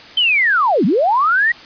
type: linear two-way sweep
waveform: sine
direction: down then up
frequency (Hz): 3136 to 165.4 to 1933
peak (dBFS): -11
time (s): 0.17-1.52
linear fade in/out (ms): 5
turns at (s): 0.85
effects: white hiss -38 dBFS RMS until 1.65 s + resampled to 11025 Hz